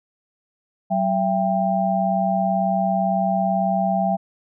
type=tone cluster; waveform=sine; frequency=189 / 672 / 790 Hz; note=F#3 / E5 / G5; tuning=+37 / +33 / +13 cents; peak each=-22 dBFS; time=0.9-4.17 s; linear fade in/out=20 ms; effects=none